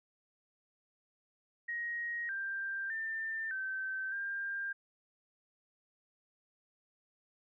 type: tone with pitch steps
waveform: sine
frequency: 1883 / 1582 / 1792 / 1545 / 1596 Hz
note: A#6 / G6 / A6 / G6 / G6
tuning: +17 / +15 / +31 / -26 / +31 cents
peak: -35 dBFS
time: 1.68-4.73 s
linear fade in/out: 10 ms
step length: 610 ms
effects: none